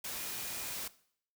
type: tone in noise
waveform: sine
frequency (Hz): 2443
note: D#7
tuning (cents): -32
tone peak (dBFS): -51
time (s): 0.15-0.74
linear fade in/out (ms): 5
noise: white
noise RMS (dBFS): -40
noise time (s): 0.04-0.88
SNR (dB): -14
effects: noise-tail reverb RT60 0.6 s tail -18 dB re dry